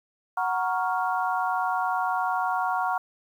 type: chord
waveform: sine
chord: Gb major seventh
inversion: none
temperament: equal with one note detuned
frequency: 740 / 939.9 / 1108.7 / 1396.9 Hz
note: Gb5 / Bb5 / Db6 / F6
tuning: 0 / +14 / 0 / 0 cents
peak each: -27 / -29 / -30 / -31 dBFS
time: 0.37-2.98 s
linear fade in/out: 5 ms
effects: 9-bit